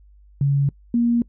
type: tone pair in turn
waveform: sine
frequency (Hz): 140.2 / 236.4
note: C#3 / A#3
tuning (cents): +20 / +24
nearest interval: major sixth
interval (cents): 904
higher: second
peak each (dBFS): -15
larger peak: neither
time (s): 0.41-0.69 / 0.94-1.22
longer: neither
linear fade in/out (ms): 2
effects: noise-tail reverb RT60 0.1 s tail -24 dB re dry + added 50 Hz sine -47 dBFS peak until 1.28 s